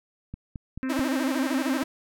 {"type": "click train", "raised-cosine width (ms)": 5, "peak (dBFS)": -23, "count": 4, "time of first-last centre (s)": [0.34, 0.994], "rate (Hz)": 4.59}
{"type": "harmonic tone", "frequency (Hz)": 261.6, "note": "C4", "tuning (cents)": 0, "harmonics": [1, 2, 4, 5, 6, 7, 8, 9, 10], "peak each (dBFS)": [-26, -43, -46, -46, -41, -44, -50, -50, -51], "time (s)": [0.83, 1.83], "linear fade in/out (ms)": 0}
{"type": "tone with vibrato", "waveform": "sawtooth", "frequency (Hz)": 293.7, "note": "D4", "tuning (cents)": 0, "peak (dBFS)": -23, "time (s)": [0.89, 1.84], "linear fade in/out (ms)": 10, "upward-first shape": "sine", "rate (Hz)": 13, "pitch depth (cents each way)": 200}
{"effects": []}